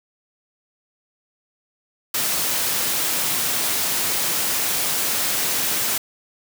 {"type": "high-pass noise", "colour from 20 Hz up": "white", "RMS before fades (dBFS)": -22, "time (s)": [2.14, 5.98], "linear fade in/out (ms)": 5, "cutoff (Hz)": 100, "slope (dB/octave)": 12, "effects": []}